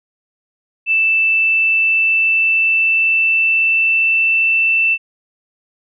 sine tone with pitch glide, 2648 to 2666 Hz, E7 to E7, +7 to +19 cents, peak -11 dBFS, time 0.86-4.98 s, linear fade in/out 50 ms, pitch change +12 cents, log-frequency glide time 1.18-4.43 s, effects none

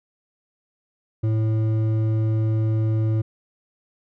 sine tone with hard clipping, 110 Hz, A2, in tune, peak -20 dBFS, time 1.23-3.22 s, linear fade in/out 10 ms, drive 8 dB, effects none

